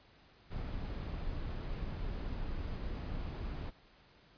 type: noise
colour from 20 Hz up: brown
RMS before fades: -39 dBFS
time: 0.5-3.71 s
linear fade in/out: 20 ms
effects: pink hiss -63 dBFS RMS until 4.37 s + resampled to 11025 Hz